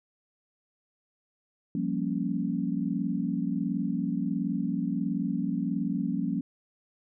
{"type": "chord", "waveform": "sine", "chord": "G half-diminished seventh", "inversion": "third", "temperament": "equal", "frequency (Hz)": [174.61, 196, 233.1, 277.2], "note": ["F3", "G3", "Bb3", "Db4"], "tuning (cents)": [0, 0, 0, 0], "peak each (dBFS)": -32, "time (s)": [1.75, 6.41], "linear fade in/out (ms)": 2, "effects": []}